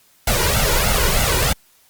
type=noise with flanger; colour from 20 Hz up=pink; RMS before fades=-17 dBFS; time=0.27-1.53 s; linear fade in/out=5 ms; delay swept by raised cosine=1.4 to 2.1 ms; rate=3.2 Hz; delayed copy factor=+0.8; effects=white hiss -55 dBFS RMS until 1.89 s + Opus 48 kbps